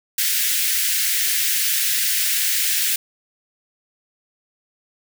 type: high-pass noise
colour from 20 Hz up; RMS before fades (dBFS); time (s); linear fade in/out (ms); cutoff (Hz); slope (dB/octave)
white; -20; 0.18-2.96; 5; 1600; 48
effects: none